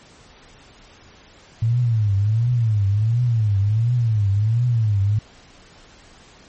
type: tone with vibrato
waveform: sine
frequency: 110 Hz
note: A2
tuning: in tune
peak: -15 dBFS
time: 1.62-5.19 s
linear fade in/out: 5 ms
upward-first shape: triangle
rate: 1.4 Hz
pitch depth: 220 cents each way
effects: pink hiss -48 dBFS RMS until 6.48 s + MP3 32 kbps